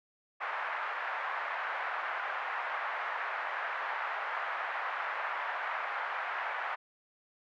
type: band-pass noise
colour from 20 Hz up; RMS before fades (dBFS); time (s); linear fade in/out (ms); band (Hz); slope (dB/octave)
white; -36; 0.4-6.76; 20; 700 to 1800; 24
effects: none